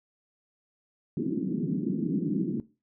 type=band-pass noise; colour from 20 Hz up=pink; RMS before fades=-29 dBFS; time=1.17-2.6 s; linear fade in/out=2 ms; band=160 to 340 Hz; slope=48 dB/octave; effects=noise-tail reverb RT60 0.3 s tail -18 dB re dry